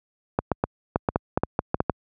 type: clicks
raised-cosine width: 1 ms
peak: -6 dBFS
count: 12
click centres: 0.389 / 0.517 / 0.639 / 0.959 / 1.088 / 1.159 / 1.375 / 1.435 / 1.591 / 1.744 / 1.804 / 1.897 s
effects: high-pass 60 Hz 12 dB/octave